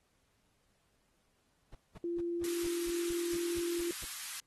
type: noise bursts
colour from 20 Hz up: brown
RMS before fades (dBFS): -47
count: 11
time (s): 1.72-4.05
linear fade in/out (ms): 5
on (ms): 30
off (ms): 200
type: tone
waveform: sine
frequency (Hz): 343.5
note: F4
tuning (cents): -29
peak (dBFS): -33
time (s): 2.04-3.91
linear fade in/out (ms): 2
type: high-pass noise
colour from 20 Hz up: white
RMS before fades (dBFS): -42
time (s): 2.44-4.4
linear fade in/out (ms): 0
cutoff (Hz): 1100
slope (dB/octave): 24
effects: pink hiss -75 dBFS RMS until 4.46 s + AAC 32 kbps